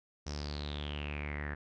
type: tone with low-pass filter sweep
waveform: sawtooth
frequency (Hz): 73.42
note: D2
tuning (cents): 0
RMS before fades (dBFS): -39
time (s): 0.26-1.55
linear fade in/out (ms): 10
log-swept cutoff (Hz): 5700 to 1700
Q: 8.4
effects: none